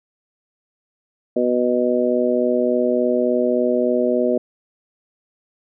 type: harmonic tone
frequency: 123.47 Hz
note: B2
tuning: in tune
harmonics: 2 / 3 / 4 / 5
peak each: -21 / -21 / -21 / -21 dBFS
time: 1.36-4.38 s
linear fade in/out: 5 ms
effects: none